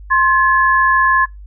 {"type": "tone pair together", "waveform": "sine", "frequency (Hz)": [1056, 1710.4], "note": ["C6", "A6"], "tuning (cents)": [16, -49], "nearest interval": "minor sixth", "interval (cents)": 835, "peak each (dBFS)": -12, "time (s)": [0.1, 1.26], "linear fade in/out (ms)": 20, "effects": ["noise-tail reverb RT60 0.2 s tail -26 dB re dry", "added 50 Hz sine -32 dBFS peak until 1.46 s"]}